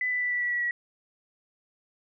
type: tone with pitch steps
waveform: sine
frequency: 2000 / 1987.3 / 1974.7 / 1962.2 / 1949.8 / 1937.5 / 1925.2 Hz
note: B6 / B6 / B6 / B6 / B6 / B6 / B6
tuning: +21 / +10 / -1 / -12 / -23 / -34 / -45 cents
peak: -25 dBFS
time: 0.01-0.71 s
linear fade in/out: 2 ms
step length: 100 ms
effects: none